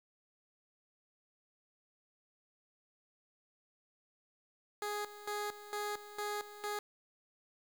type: tone with tremolo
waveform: 15% pulse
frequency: 415.3 Hz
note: G#4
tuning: in tune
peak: -30 dBFS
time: 4.82-6.79 s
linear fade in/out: 2 ms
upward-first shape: square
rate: 2.2 Hz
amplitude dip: 80%
effects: 10-bit